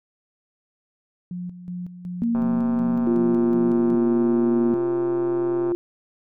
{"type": "tone with tremolo", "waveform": "sine", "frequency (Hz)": 178.3, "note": "F3", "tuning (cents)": 36, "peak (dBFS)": -28, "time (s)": [1.31, 3.95], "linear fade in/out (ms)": 2, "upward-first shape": "square", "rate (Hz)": 2.7, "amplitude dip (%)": 65}
{"type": "tone with pitch glide", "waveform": "sine", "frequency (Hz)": [233.1, 238], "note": ["A#3", "A#3"], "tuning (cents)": [0, 36], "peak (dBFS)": -19, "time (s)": [2.22, 4.74], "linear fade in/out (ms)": 0, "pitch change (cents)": 36, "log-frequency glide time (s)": [2.42, 3.15]}
{"type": "click train", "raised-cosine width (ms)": 1, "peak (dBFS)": -20, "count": 439, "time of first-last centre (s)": [2.35, 5.719], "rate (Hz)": 130}
{"type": "tone", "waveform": "sine", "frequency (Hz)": 349.2, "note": "F4", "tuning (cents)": 0, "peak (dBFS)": -20, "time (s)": [3.07, 5.75], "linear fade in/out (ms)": 0}
{"effects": []}